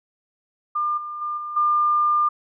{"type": "tone with level steps", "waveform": "sine", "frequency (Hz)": 1200, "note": "D6", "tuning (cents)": 37, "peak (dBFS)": [-20, -29, -24, -28, -16], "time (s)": [0.75, 2.29], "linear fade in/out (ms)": 10, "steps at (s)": [0.97, 1.21, 1.37, 1.56], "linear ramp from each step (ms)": 10, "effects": []}